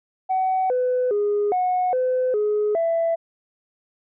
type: tone with pitch steps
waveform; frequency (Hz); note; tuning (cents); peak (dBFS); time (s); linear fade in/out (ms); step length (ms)
sine; 753 / 502 / 412.5 / 731 / 509 / 420.2 / 665; F#5 / B4 / G#4 / F#5 / C5 / G#4 / E5; +30 / +28 / -12 / -21 / -48 / +20 / +15; -17; 0.29-3.16; 20; 410
effects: tanh soft clip ceiling -15 dBFS